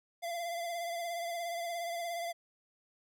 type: tone with vibrato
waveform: square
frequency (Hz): 685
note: F5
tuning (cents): -34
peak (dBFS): -36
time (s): 0.22-2.33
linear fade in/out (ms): 20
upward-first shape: triangle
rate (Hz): 17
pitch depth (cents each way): 46
effects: none